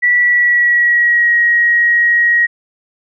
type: tone with pitch glide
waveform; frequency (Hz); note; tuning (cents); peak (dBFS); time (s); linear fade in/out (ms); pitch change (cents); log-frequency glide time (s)
sine; 1953 to 1893; B6 to A#6; -20 to +26; -8; 0.02-2.47; 20; -54; 0.19-1.34
effects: none